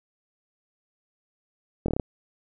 slowing click train, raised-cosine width 2 ms, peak -12 dBFS, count 6, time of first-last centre 1.86-1.998 s, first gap 23 ms, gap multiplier 1.09, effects none

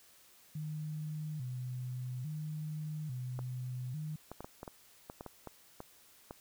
sine tone with vibrato, 139.2 Hz, C#3, 8 cents sharp, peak -37 dBFS, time 0.55-4.16 s, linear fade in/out 5 ms, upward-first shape square, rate 0.59 Hz, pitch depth 170 cents each way
clicks, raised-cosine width 1 ms, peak -29 dBFS, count 12, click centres 3.391 / 4.316 / 4.406 / 4.445 / 4.631 / 4.678 / 5.099 / 5.209 / 5.263 / 5.473 / 5.804 / 6.309 s
effects white hiss -62 dBFS RMS until 6.4 s

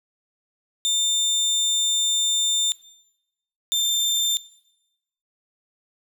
30% pulse tone pair in turn, 3600 / 3587 Hz, A7 / A7, +39 / +33 cents, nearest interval unison, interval 6 cents, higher first, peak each -17 dBFS, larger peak neither, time 0.85-2.72 / 3.72-4.37 s, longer first, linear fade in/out 0 ms, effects noise-tail reverb RT60 0.9 s tail -19 dB re dry

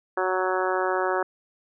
harmonic tone, 185.7 Hz, F#3, 7 cents sharp, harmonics 2 / 3 / 4 / 5 / 6 / 7 / 8 / 9, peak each -27 / -29 / -30 / -31 / -32 / -32 / -33 / -34 dBFS, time 0.17-1.23 s, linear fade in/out 5 ms, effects none

